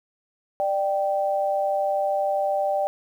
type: tone pair together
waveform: sine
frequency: 593.7 / 781 Hz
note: D5 / G5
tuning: +19 / -7 cents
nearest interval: perfect fourth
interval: 474 cents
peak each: -23 / -24 dBFS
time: 0.6-2.87 s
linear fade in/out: 0 ms
effects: 9-bit